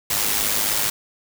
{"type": "noise with amplitude modulation", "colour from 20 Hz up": "white", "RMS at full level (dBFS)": -19, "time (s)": [0.1, 0.9], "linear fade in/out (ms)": 5, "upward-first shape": "sine", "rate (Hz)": 104, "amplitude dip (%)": 55, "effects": []}